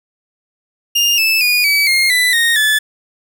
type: tone with pitch steps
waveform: 30% pulse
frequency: 2815 / 2626 / 2451 / 2286 / 2133 / 1990.5 / 1857.2 / 1732.8 Hz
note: F7 / E7 / D#7 / D7 / C7 / B6 / A#6 / A6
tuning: +13 / -7 / -27 / -47 / +33 / +13 / -7 / -27 cents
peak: -8 dBFS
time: 0.95-2.79 s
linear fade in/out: 10 ms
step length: 230 ms
effects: none